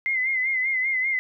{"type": "tone with vibrato", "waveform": "sine", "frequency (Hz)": 2074, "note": "C7", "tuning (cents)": -16, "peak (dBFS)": -21, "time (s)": [0.06, 1.19], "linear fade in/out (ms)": 0, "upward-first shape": "sine", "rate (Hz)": 5.1, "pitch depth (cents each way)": 59, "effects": []}